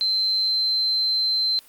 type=tone; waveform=sine; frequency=4100 Hz; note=C8; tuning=36 cents flat; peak=-19 dBFS; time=0.01-1.59 s; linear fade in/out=0 ms; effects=white hiss -51 dBFS RMS until 1.68 s + Opus 48 kbps